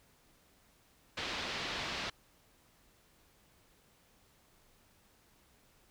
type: low-pass noise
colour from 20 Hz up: white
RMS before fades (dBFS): -39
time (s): 1.17-2.1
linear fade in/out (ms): 5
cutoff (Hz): 4300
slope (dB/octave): 24
effects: pink hiss -67 dBFS RMS until 5.9 s